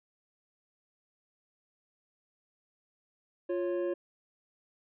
triangle tone pair together, 350.4 / 550.8 Hz, F4 / C#5, +6 / -11 cents, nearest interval minor sixth, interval 783 cents, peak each -29 / -32 dBFS, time 3.49-3.94 s, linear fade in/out 10 ms, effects resampled to 8000 Hz

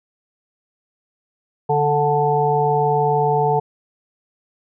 harmonic tone, 146.83 Hz, D3, in tune, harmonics 1 / 3 / 5 / 6, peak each -22 / -19 / -20 / -20 dBFS, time 1.69-3.6 s, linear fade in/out 10 ms, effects none

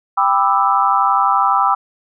sine chord, E minor seventh, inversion first, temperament just, 791.1 / 988.9 / 1186.7 / 1318.5 Hz, G5 / B5 / D6 / E6, +16 / +2 / +18 / 0 cents, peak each -17 dBFS, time 0.17-1.75 s, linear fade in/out 10 ms, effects none

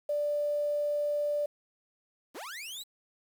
sine tone, 587.3 Hz, D5, in tune, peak -27 dBFS, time 0.09-1.46 s, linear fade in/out 5 ms
sawtooth linear sweep, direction up, 170 to 4079 Hz, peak -36 dBFS, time 2.34-2.84 s, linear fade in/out 20 ms
effects 9-bit

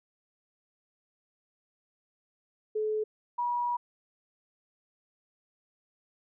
sine tone pair in turn, 430 / 965.3 Hz, A4 / B5, -40 / -40 cents, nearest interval octave + major second, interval 1400 cents, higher second, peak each -27 dBFS, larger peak neither, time 2.75-3.04 / 3.38-3.77 s, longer second, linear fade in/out 10 ms, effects none

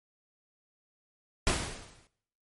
pink noise with exponential decay, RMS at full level -25 dBFS, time 1.47-2.07 s, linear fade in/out 0 ms, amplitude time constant 130 ms, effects noise-tail reverb RT60 0.7 s tail -19 dB re dry + MP3 48 kbps

